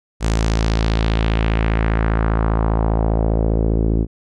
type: tone with low-pass filter sweep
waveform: sawtooth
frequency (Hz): 55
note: A1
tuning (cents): 0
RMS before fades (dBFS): -17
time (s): 0.2-4.07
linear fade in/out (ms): 50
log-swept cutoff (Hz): 7800 to 330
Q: 1.7
effects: none